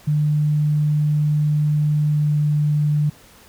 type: tone with pitch glide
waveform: sine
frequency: 150 to 149.05 Hz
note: D3 to D3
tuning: +37 to +26 cents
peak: -15 dBFS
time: 0.07-3.1 s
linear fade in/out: 10 ms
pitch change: -11 cents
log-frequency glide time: 2.11-2.28 s
effects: pink hiss -48 dBFS RMS until 3.48 s